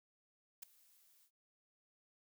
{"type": "noise with ADSR envelope", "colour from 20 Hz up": "blue", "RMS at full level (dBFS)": -45, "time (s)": [0.62, 1.31], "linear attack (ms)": 11, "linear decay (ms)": 6, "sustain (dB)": -24, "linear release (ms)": 79, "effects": []}